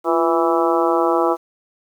harmonic tone with a mistuned harmonic, 164.81 Hz, E3, in tune, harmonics 2 / 3 / 4 / 5 / 6 / 7 / 8, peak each -19 / -21 / -22 / -23 / -24 / -24 / -25 dBFS, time 0.04-1.37 s, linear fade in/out 50 ms, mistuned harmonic 2, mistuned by +69 cents, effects 8-bit

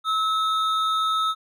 triangle tone pair together, 1296 / 3666 Hz, E6 / A#7, -30 / -30 cents, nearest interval octave + tritone, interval 1800 cents, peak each -19 / -27 dBFS, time 0.04-1.35 s, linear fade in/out 50 ms, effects none

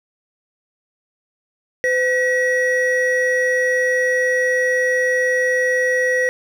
triangle tone pair together, 507.2 / 1917 Hz, B4 / A#6, +46 / +48 cents, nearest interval octave + major seventh, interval 2302 cents, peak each -16 dBFS, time 1.84-6.29 s, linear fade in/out 0 ms, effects none

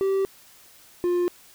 triangle tone pair in turn, 388 / 353.1 Hz, G4 / F4, -18 / +19 cents, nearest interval major second, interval 163 cents, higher first, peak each -18 / -18 dBFS, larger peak neither, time 0.01-0.25 / 1.04-1.28 s, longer neither, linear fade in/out 0 ms, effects white hiss -52 dBFS RMS until 1.54 s

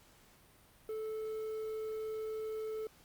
triangle tone with quantisation, 436.7 Hz, A4, 13 cents flat, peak -35 dBFS, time 0.89-2.87 s, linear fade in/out 2 ms, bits 10, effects pink hiss -63 dBFS RMS until 3.04 s + Opus 48 kbps

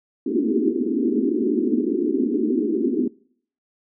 pink band-pass noise, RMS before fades -21 dBFS, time 0.26-3.08 s, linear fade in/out 5 ms, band 220 to 410 Hz, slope 96 dB/octave, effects noise-tail reverb RT60 0.6 s tail -23 dB re dry

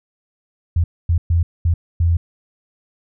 sine tone bursts at uneven times, 84.5 Hz, E2, 43 cents sharp, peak -12 dBFS, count 5, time 0.76-0.84 / 1.09-1.18 / 1.3-1.43 / 1.65-1.74 / 2-2.17 s, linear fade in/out 5 ms, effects none

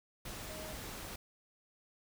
sine tone in noise, 624 Hz, D#5, 5 cents sharp, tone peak -48 dBFS, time 0.49-0.73 s, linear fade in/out 5 ms, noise pink, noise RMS -45 dBFS, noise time 0.25-1.16 s, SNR -6 dB, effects none

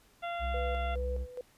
harmonic tone, 689 Hz, F5, 24 cents flat, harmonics 1 / 2 / 3 / 4 / 5, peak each -35 / -41 / -45 / -47 / -49 dBFS, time 0.22-0.96 s, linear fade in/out 20 ms
triangle tone with pitch glide, 63.9 to 64.34 Hz, C2 to C2, -40 to -28 cents, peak -30 dBFS, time 0.39-1.27 s, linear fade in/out 50 ms, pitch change +12 cents, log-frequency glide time 0.69-1.13 s
sine tone with tremolo, 497.7 Hz, B4, 13 cents sharp, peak -35 dBFS, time 0.54-1.41 s, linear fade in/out 2 ms, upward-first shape square, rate 2.4 Hz, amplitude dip 70%
effects pink hiss -64 dBFS RMS until 1.57 s + resampled to 32000 Hz

